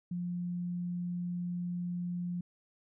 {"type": "tone", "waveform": "sine", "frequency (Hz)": 176.2, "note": "F3", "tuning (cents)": 16, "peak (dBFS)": -33, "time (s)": [0.11, 2.41], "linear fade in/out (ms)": 5, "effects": []}